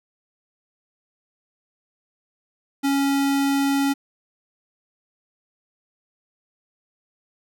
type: tone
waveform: square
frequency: 277.5 Hz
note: C#4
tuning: 2 cents sharp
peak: -19 dBFS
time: 2.83-3.94 s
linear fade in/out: 20 ms
effects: none